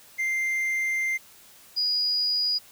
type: tone pair in turn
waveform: triangle / sine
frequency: 2093 / 4904 Hz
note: C7 / D#8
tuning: 0 / -26 cents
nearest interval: octave + minor third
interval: 1474 cents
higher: second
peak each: -22 dBFS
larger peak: neither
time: 0.18-1.18 / 1.76-2.59 s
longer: first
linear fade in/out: 20 ms
effects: white hiss -52 dBFS RMS until 2.71 s